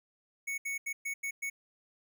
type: tone bursts at uneven times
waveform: square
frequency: 2219 Hz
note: C#7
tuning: 1 cent sharp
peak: -34 dBFS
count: 6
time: 0.47-0.58 / 0.65-0.78 / 0.86-0.93 / 1.05-1.14 / 1.23-1.31 / 1.42-1.5 s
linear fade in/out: 10 ms
effects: none